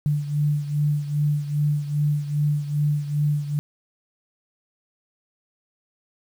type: beating tone pair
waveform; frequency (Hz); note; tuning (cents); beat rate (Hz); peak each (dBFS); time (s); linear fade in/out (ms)
sine; 146.83 / 149.33; D3 / D3; 0 / +29; 2.5; -21 / -26; 0.06-3.59; 0
effects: 8-bit